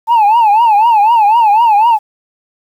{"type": "tone with vibrato", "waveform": "sine", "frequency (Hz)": 880, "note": "A5", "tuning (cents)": 0, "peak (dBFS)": -3, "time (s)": [0.07, 1.99], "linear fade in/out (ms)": 50, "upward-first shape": "triangle", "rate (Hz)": 4, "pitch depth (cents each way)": 170, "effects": ["tanh soft clip ceiling -4 dBFS", "7-bit"]}